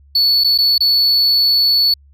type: tone with dropouts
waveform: triangle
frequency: 4435 Hz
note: C#8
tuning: in tune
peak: -9 dBFS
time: 0.15-1.94 s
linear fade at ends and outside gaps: 5 ms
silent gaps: 0.438-0.444 / 0.578-0.585 / 0.781-0.805 s
effects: added 70 Hz sine -44 dBFS peak until 2.13 s